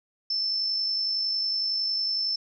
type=tone with amplitude modulation; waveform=sine; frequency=5300 Hz; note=E8; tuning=9 cents sharp; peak=-23 dBFS; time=0.3-2.36 s; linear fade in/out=5 ms; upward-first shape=sine; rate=50.9 Hz; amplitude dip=30%; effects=none